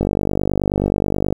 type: click train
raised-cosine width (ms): 2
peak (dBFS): -4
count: 66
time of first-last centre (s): 0.01-1.326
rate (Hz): 49.4
effects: 7-bit